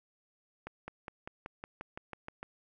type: accelerating click train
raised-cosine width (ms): 0.5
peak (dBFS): -26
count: 11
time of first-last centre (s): 0.67-2.43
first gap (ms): 210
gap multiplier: 0.96
effects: none